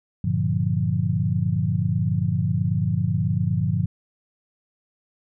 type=chord; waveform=sine; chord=G minor seventh; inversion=none; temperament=equal; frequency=98 / 116.54 / 146.83 / 174.61 Hz; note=G2 / Bb2 / D3 / F3; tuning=0 / 0 / 0 / 0 cents; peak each=-25 dBFS; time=0.24-3.86 s; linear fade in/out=5 ms; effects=none